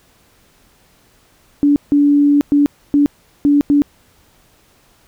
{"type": "tone bursts at uneven times", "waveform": "sine", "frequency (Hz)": 288.3, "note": "D4", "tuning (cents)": -32, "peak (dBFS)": -8, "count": 6, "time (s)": [[1.63, 1.76], [1.92, 2.41], [2.52, 2.66], [2.94, 3.06], [3.45, 3.61], [3.7, 3.82]], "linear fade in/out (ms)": 0, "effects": ["pink hiss -53 dBFS RMS until 5.07 s"]}